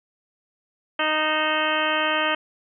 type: harmonic tone with a mistuned harmonic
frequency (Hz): 309.4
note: D#4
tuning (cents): -10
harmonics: 1 / 2 / 3 / 4 / 5 / 6 / 7 / 8 / 9 / 10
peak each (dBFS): -32 / -27 / -29 / -27 / -28 / -29 / -33 / -30 / -33 / -29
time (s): 0.99-2.35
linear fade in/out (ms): 5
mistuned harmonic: 8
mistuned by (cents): +66
effects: none